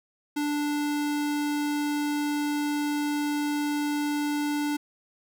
square tone, 293.7 Hz, D4, in tune, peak -26 dBFS, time 0.36-4.77 s, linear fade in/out 10 ms, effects none

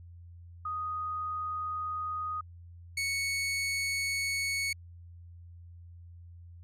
sine / sawtooth tone pair in turn, 1244.5 / 2217 Hz, D#6 / C#7, 0 / 0 cents, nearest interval minor seventh, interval 1000 cents, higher second, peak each -32 / -26 dBFS, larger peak second, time 0.65-2.41 / 2.97-4.73 s, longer neither, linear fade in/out 5 ms, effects added 86 Hz sine -47 dBFS peak until 6.63 s + low-pass 12000 Hz 12 dB/octave

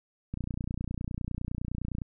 click train, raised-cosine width 5 ms, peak -21 dBFS, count 51, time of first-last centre 0.34-2.018 s, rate 29.8 Hz, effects none

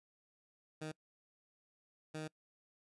15% pulse tone bursts at uneven times, 155.56 Hz, D#3, in tune, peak -35 dBFS, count 2, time 0.81-0.92 / 2.14-2.28 s, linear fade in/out 10 ms, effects noise-tail reverb RT60 0.1 s tail -25 dB re dry + resampled to 24000 Hz

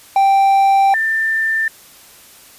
triangle / sine tone pair in turn, 784 / 1785.6 Hz, G5 / A6, 0 / +25 cents, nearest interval octave + major second, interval 1425 cents, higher second, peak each -7 / -14 dBFS, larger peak first, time 0.16-0.94 / 0.94-1.68 s, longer first, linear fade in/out 2 ms, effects white hiss -43 dBFS RMS until 2.58 s + resampled to 32000 Hz

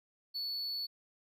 triangle tone, 4435 Hz, C#8, in tune, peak -34 dBFS, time 0.34-0.87 s, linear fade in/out 20 ms, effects none

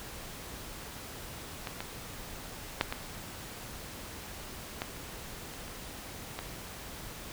clicks, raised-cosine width 0.3 ms, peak -20 / -19 / -9 / -17 / -17 / -29 / -27 / -20 dBFS, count 8, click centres 1.672 / 1.805 / 2.811 / 2.925 / 4.819 / 5.538 / 5.68 / 6.39 s, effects pink hiss -44 dBFS RMS until 7.32 s

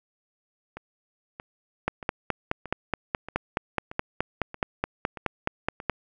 two click trains, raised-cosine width 0.5 ms, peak -22 / -9 dBFS, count 9 / 20, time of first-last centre 0.77-5.801 / 1.88-5.897 s, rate 1.59 / 4.73 Hz, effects none

